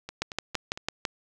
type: two click trains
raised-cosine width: 0.2 ms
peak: -20 / -10 dBFS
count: 4 / 6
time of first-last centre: 0.09-0.775 / 0.22-1.052 s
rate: 4.38 / 6.01 Hz
effects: none